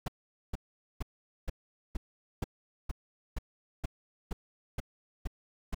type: noise bursts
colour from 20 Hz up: brown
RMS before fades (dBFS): -32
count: 13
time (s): 0.06-5.746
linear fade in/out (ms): 5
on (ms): 22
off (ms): 450
effects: none